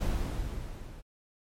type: noise with level ramp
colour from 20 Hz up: brown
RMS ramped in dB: -27 to -45 dBFS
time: 0-1.02 s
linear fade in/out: 20 ms
effects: MP3 64 kbps